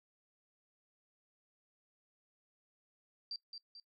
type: tone with echo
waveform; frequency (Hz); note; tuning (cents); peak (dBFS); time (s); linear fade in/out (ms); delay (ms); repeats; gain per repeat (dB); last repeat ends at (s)
sine; 4699; D8; 0; -39; 3.31-3.36; 2; 220; 2; -6; 3.8
effects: noise-tail reverb RT60 0.1 s tail -19 dB re dry